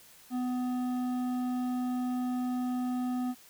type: tone with hard clipping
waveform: sine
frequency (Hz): 250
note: B3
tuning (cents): +21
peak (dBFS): -31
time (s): 0.3-3.35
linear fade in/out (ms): 50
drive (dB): 9
effects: white hiss -56 dBFS RMS until 3.49 s